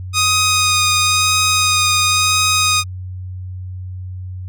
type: tone with vibrato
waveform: 10% pulse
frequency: 1244.5 Hz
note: D#6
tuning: in tune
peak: -4 dBFS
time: 0.13-2.84 s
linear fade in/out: 50 ms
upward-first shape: sine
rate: 0.97 Hz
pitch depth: 14 cents each way
effects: added 92 Hz sine -25 dBFS peak until 4.48 s